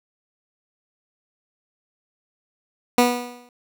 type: tone with exponential decay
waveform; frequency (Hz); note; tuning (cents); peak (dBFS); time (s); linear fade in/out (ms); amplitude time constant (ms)
15% pulse; 244.3; B3; -19; -5; 2.98-3.49; 2; 110
effects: none